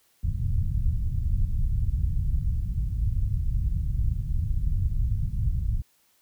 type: low-pass noise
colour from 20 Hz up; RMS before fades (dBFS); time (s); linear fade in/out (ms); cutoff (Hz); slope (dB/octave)
pink; -25; 0.23-5.82; 5; 120; 24
effects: white hiss -65 dBFS RMS until 6.21 s